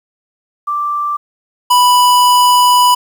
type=tone pair in turn; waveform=sine / square; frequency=1174.7 / 987.8 Hz; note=D6 / B5; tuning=0 / 0 cents; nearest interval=minor third; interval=300 cents; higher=first; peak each=-14 / -7 dBFS; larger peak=second; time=0.67-1.17 / 1.7-2.95 s; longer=second; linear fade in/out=10 ms; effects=8-bit